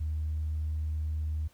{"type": "tone", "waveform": "sine", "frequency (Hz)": 77.3, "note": "D#2", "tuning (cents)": -11, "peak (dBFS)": -28, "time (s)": [0, 1.48], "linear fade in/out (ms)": 10, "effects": ["tanh soft clip ceiling -25 dBFS", "pink hiss -64 dBFS RMS until 1.53 s"]}